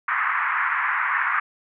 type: band-pass noise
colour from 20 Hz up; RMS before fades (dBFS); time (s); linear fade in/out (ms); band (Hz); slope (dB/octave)
pink; -23; 0.08-1.4; 5; 1000 to 2100; 48
effects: none